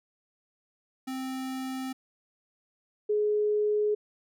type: tone pair in turn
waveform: square / sine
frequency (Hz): 261.6 / 420.3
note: C4 / G#4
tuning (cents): 0 / +21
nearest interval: minor sixth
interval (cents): 821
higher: second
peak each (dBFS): -33 / -23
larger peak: second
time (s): 1.07-1.93 / 3.09-3.95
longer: neither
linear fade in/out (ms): 10
effects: none